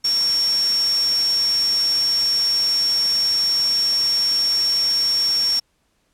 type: tone in noise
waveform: sine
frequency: 5500 Hz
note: F8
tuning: 27 cents flat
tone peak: -16 dBFS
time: 0.04-5.6 s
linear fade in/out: 10 ms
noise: white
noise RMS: -31 dBFS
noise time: 0.04-5.6 s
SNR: +12 dB
effects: pink hiss -66 dBFS RMS until 6.13 s + low-pass 11000 Hz 12 dB/octave